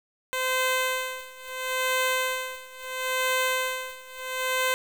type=tone with tremolo; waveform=10% pulse; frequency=515 Hz; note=C5; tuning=28 cents flat; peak=-14 dBFS; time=0.33-4.74 s; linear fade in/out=0 ms; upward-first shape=sine; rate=0.74 Hz; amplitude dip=90%; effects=8-bit